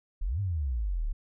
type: exponential two-way sweep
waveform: sine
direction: up then down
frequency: 31.97 to 103.83 to 33.05 Hz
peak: -27 dBFS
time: 0.21-1.13 s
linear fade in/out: 10 ms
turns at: 0.4 s
effects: none